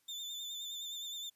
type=tone with vibrato; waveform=35% pulse; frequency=3558 Hz; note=A7; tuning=19 cents sharp; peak=-39 dBFS; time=0.08-1.3 s; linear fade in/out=10 ms; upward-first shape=sine; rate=9.6 Hz; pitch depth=40 cents each way; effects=white hiss -75 dBFS RMS until 1.35 s + resampled to 32000 Hz